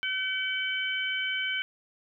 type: harmonic tone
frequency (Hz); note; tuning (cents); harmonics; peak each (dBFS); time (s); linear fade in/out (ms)
762; G5; -49; 2 / 3 / 4; -32 / -32 / -32; 0.03-1.62; 0
effects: none